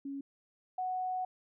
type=tone pair in turn; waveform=sine; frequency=277.2 / 740 Hz; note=C#4 / F#5; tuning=0 / 0 cents; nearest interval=octave + perfect fourth; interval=1700 cents; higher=second; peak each=-37 / -32 dBFS; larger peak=second; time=0.05-0.21 / 0.78-1.25 s; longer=second; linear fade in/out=5 ms; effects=none